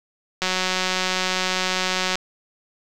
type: click train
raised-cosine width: 0.2 ms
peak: -5 dBFS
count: 322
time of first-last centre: 0.42-2.155 s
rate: 185 Hz
effects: 7-bit